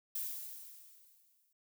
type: noise with exponential decay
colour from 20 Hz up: violet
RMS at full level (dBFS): -37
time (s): 0.15-1.53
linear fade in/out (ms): 5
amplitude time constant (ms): 300
effects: none